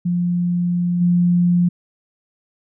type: tone with level steps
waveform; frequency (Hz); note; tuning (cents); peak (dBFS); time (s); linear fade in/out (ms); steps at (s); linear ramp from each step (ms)
sine; 175.6; F3; +10; -16 / -12; 0.05-1.69; 10; 1; 20
effects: none